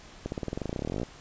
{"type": "accelerating click train", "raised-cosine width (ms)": 2, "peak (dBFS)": -18, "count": 24, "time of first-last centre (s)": [0.26, 1.032], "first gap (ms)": 61, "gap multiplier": 0.94, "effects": ["pink hiss -50 dBFS RMS until 1.2 s", "resampled to 16000 Hz"]}